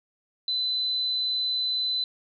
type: tone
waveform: sine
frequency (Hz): 4019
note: B7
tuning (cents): +30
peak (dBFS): -24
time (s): 0.48-2.04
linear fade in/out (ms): 2
effects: none